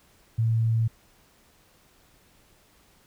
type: tone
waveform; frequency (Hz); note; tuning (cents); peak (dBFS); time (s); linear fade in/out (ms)
sine; 113.3; A#2; -49; -20; 0.38-0.88; 10
effects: pink hiss -60 dBFS RMS until 3.06 s